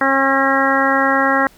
harmonic tone, 270.9 Hz, C#4, 40 cents flat, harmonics 1 / 2 / 3 / 4 / 5 / 6 / 7, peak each -20 / -20 / -20 / -20 / -20 / -20 / -20 dBFS, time 0.01-1.47 s, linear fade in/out 2 ms, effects pink hiss -49 dBFS RMS until 1.57 s

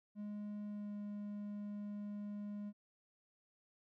triangle tone with pitch glide, 207.7 to 206.1 Hz, G#3 to G#3, 0 to -13 cents, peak -40 dBFS, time 0.15-2.73 s, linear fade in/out 50 ms, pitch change -13 cents, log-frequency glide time 0.66-0.93 s, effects none

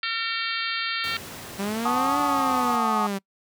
harmonic tone, 455.3 Hz, A#4, 41 cents flat, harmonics 3 / 4 / 5 / 6 / 7 / 8 / 9 / 10, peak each -31 / -32 / -33 / -34 / -34 / -35 / -36 / -36 dBFS, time 0.03-1.17 s, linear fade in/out 2 ms
pink noise, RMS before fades -38 dBFS, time 1.04-2.76 s, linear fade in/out 0 ms
sawtooth linear two-way sweep, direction up then down, 192.8 to 290.9 to 192.8 Hz, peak -22 dBFS, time 1.58-3.19 s, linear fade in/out 20 ms, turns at 2.2 s
sine chord, D# half-diminished seventh, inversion first, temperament equal with one note detuned, 740 / 872.9 / 1108.7 / 1244.5 Hz, F#5 / A5 / C#6 / D#6, 0 / -14 / 0 / 0 cents, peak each -29 / -27 / -29 / -25 dBFS, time 1.85-3.07 s, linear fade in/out 5 ms
effects noise-tail reverb RT60 0.1 s tail -25 dB re dry + high-pass 100 Hz 12 dB/octave

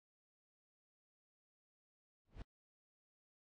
brown noise with exponential growth, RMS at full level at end -44 dBFS, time 2.25-2.42 s, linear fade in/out 2 ms, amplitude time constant 35 ms, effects low-pass 5000 Hz 12 dB/octave + AAC 48 kbps

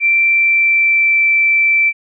sine tone with pitch glide, 2349 to 2333 Hz, D7 to D7, 0 to -12 cents, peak -9 dBFS, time 0-1.93 s, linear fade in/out 50 ms, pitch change -12 cents, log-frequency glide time 0.23-1.25 s, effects none

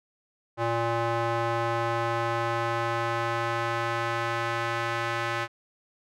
square tone with band-pass filter sweep, 116.54 Hz, A#2, in tune, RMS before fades -28 dBFS, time 0.57-5.48 s, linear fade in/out 50 ms, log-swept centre 850 to 1600 Hz, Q 1.1, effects none

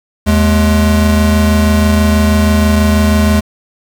square tone pair together, 79.2 / 211.4 Hz, D#2 / G#3, +31 / +31 cents, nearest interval octave + perfect fourth, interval 1700 cents, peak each -11 dBFS, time 0.26-3.41 s, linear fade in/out 20 ms, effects 7-bit

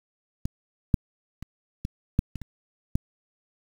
clicks, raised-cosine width 5 ms, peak -15 / -6 / -25 / -17 / -7 / -22 / -26 / -10 dBFS, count 8, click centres 0.455 / 0.942 / 1.426 / 1.851 / 2.191 / 2.357 / 2.417 / 2.955 s, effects 7-bit

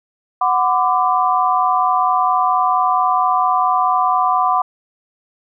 sine chord, B minor, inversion second, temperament equal with one note detuned, 740 / 1010.3 / 1174.7 Hz, F#5 / B5 / D6, 0 / +39 / 0 cents, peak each -17 dBFS, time 0.41-4.62 s, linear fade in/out 5 ms, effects none

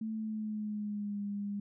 sine tone with pitch glide, 220 to 202.9 Hz, A3 to G#3, 0 to -40 cents, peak -34 dBFS, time 0.01-1.6 s, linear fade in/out 5 ms, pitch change -140 cents, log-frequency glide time 0.12-1.22 s, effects none

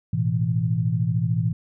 sine chord, A suspended second, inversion none, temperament equal, 110 / 123.47 / 164.81 Hz, A2 / B2 / E3, 0 / 0 / 0 cents, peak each -24 dBFS, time 0.13-1.53 s, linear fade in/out 5 ms, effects none

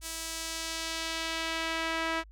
sawtooth tone with band-pass filter sweep, 326.1 Hz, E4, 19 cents flat, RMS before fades -34 dBFS, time 0.01-2.24 s, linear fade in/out 50 ms, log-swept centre 9100 to 1700 Hz, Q 0.87, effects added 51 Hz sine -49 dBFS peak until 2.31 s

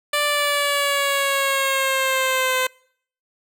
10% pulse tone with pitch glide, 587.3 to 514.2 Hz, D5 to C5, 0 to -30 cents, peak -10 dBFS, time 0.13-2.67 s, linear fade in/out 5 ms, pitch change -230 cents, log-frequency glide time 0.25-2.56 s, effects noise-tail reverb RT60 0.6 s tail -25 dB re dry

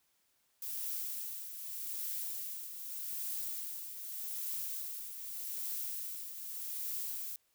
violet noise with tremolo, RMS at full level -38 dBFS, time 0.62-7.36 s, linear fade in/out 2 ms, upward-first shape triangle, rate 0.83 Hz, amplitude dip 60%, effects white hiss -75 dBFS RMS until 7.54 s

